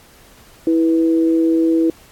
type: tone pair together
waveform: sine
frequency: 327 / 490 Hz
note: E4 / B4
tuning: -14 / -14 cents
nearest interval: perfect fifth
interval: 700 cents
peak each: -12 / -22 dBFS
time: 0.67-1.9 s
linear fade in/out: 2 ms
effects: pink hiss -47 dBFS RMS until 2.11 s + AAC 64 kbps